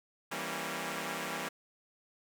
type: chord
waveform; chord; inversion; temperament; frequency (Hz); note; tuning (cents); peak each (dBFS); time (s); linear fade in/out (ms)
5% pulse; E diminished seventh; none; equal with one note detuned; 164.81 / 196 / 233.1 / 273.4; E3 / G3 / Bb3 / Db4; 0 / 0 / 0 / -24; -30; 0.31-1.49; 10
effects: none